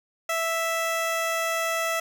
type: tone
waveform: 15% pulse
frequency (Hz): 659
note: E5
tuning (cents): -1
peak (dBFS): -18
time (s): 0.29-2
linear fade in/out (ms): 5
effects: none